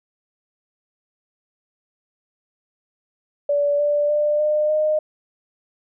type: tone with pitch steps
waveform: sine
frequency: 577 / 586.1 / 595.3 / 604.6 / 614.1 Hz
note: D5 / D5 / D5 / D#5 / D#5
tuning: -31 / -4 / +23 / -50 / -23 cents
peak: -16 dBFS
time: 3.49-4.99 s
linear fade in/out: 5 ms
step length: 300 ms
effects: none